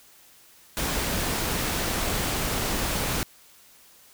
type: noise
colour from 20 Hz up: pink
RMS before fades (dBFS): -27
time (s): 0.77-3.23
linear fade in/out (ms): 0
effects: white hiss -54 dBFS RMS until 4.13 s